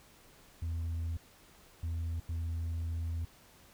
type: tone bursts at uneven times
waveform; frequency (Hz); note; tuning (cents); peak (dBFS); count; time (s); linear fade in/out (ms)
sine; 83; E2; +12; -30; 3; 0.62-1.17 / 1.83-2.2 / 2.29-3.25; 5
effects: tanh soft clip ceiling -32 dBFS + pink hiss -60 dBFS RMS until 3.73 s